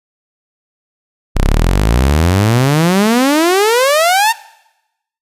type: exponential sweep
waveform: sawtooth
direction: up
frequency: 30 to 932.3 Hz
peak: -5 dBFS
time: 1.35-4.33 s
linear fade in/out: 20 ms
effects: noise-tail reverb RT60 0.9 s tail -20 dB re dry + resampled to 32000 Hz